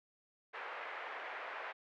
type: band-pass noise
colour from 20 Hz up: white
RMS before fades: -45 dBFS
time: 0.53-1.73 s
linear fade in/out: 20 ms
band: 480 to 2100 Hz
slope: 24 dB/octave
effects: none